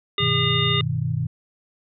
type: harmonic tone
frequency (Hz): 405.3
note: G#4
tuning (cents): -42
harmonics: 1 / 3 / 5 / 7 / 9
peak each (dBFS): -28 / -28 / -28 / -26 / -23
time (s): 0.18-0.81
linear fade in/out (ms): 2
type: chord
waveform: sine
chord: G augmented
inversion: none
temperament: equal with one note detuned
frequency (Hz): 98 / 123.47 / 156.28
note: G2 / B2 / D#3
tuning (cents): 0 / 0 / +8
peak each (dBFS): -29 / -24 / -25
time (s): 0.2-1.27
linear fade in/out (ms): 10
effects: none